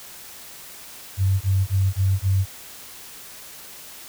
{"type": "tone bursts", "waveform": "sine", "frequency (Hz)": 96.2, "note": "G2", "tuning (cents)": -32, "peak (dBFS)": -16, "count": 5, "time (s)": [1.17, 2.458], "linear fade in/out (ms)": 50, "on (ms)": 240, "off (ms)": 22, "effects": ["white hiss -41 dBFS RMS until 4.08 s"]}